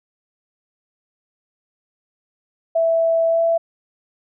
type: tone with pitch glide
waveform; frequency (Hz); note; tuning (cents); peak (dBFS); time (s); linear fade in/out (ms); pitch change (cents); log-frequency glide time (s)
sine; 659.3 to 665.8; E5 to E5; 0 to +17; -14; 2.75-3.58; 10; +17; 3.28-3.41
effects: none